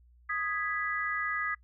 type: chord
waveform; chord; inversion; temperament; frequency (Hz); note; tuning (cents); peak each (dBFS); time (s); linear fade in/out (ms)
sine; G# minor; second; equal; 1244.5 / 1661.2 / 1975.5; D#6 / G#6 / B6; 0 / 0 / 0; -34; 0.29-1.55; 10
effects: noise-tail reverb RT60 0.1 s tail -24 dB re dry + added 60 Hz sine -57 dBFS peak until 1.63 s